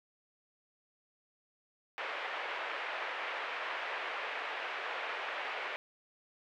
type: band-pass noise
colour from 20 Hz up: white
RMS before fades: -39 dBFS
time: 1.98-5.76 s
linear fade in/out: 0 ms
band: 470 to 2500 Hz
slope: 24 dB/octave
effects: none